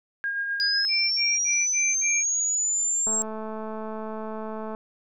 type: tone with tremolo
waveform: sine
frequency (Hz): 1622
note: G#6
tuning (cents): -41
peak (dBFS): -24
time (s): 0.24-0.85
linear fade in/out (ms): 0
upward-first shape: sine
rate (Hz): 7.9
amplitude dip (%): 35
type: linear sweep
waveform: sine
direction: up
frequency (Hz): 4904 to 7570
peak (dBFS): -22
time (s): 0.6-3.22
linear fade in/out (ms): 0
type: tone bursts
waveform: sine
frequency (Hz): 2349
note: D7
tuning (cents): 0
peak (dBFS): -24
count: 5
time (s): 0.88-2.238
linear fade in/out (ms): 50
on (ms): 230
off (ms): 52
type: click train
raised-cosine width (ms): 1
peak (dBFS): -22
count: 367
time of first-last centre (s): 3.07-4.749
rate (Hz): 218
effects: none